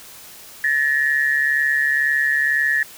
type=tone pair together; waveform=sine; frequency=1733 / 1875 Hz; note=A6 / A#6; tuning=-27 / +10 cents; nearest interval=minor second; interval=137 cents; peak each=-18 / -19 dBFS; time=0.64-2.83 s; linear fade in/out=2 ms; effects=white hiss -41 dBFS RMS until 2.97 s